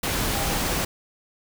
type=tone in noise; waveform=sine; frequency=800 Hz; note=G5; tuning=35 cents sharp; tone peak=-33 dBFS; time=0.35-0.58 s; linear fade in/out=5 ms; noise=pink; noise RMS=-25 dBFS; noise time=0.03-0.85 s; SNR=-11 dB; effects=none